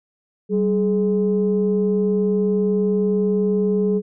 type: tone pair together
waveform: sine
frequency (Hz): 193 / 421.4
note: G3 / G#4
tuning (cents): -27 / +25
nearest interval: octave + major second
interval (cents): 1352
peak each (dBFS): -18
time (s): 0.49-4.02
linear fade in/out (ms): 50
effects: tanh soft clip ceiling -9 dBFS